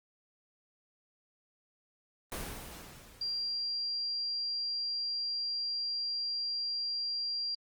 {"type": "noise with exponential decay", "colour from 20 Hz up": "pink", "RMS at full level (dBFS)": -37, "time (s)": [2.32, 4.03], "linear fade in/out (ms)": 0, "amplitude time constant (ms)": 370}
{"type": "tone", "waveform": "sine", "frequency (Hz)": 4755, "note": "D8", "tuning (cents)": 21, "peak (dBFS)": -32, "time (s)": [3.21, 7.55], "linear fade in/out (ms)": 5}
{"effects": ["Opus 24 kbps"]}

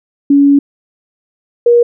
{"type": "tone pair in turn", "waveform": "sine", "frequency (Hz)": [282.2, 476], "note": ["C#4", "A#4"], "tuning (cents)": [31, 36], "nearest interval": "major sixth", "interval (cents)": 905, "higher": "second", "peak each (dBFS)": -4, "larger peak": "neither", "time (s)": [[0.3, 0.59], [1.66, 1.83]], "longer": "first", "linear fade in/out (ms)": 5, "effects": []}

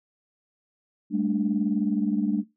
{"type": "chord", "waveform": "sine", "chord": "G suspended second", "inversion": "none", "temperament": "equal with one note detuned", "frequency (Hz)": [200.7, 220, 293.7], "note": ["G3", "A3", "D4"], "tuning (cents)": [41, 0, 0], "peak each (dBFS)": -26, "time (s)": [1.1, 2.44], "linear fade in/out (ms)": 50, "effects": ["noise-tail reverb RT60 0.2 s tail -20 dB re dry", "tanh soft clip ceiling -12 dBFS"]}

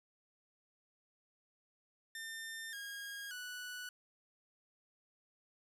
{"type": "tone with pitch steps", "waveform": "sawtooth", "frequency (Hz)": [1800, 1631.6, 1479], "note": ["A6", "G#6", "F#6"], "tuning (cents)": [39, -31, -1], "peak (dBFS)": -40, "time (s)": [2.15, 3.89], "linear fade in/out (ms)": 2, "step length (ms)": 580, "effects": ["13-bit"]}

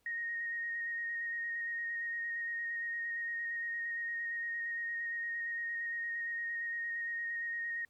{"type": "tone with vibrato", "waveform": "sine", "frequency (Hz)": 1864.7, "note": "A#6", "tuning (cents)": 0, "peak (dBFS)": -35, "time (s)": [0.06, 7.85], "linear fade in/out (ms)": 2, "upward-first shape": "square", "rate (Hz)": 8.7, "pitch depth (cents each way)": 11, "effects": ["pink hiss -75 dBFS RMS until 7.89 s"]}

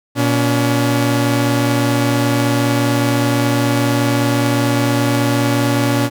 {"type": "tone pair together", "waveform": "sawtooth", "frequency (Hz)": [119.3, 283.7], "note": ["A#2", "C#4"], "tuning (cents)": [41, 40], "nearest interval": "octave + minor third", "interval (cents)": 1499, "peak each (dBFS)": -12, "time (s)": [0.15, 6.1], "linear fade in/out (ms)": 50, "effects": []}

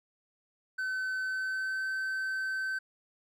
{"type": "tone with pitch glide", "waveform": "triangle", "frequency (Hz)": [1523, 1539.8], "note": ["F#6", "G6"], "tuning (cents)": [50, -31], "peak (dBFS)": -29, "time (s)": [0.78, 2.79], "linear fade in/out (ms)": 10, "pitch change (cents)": 19, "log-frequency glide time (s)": [1.21, 1.87], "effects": []}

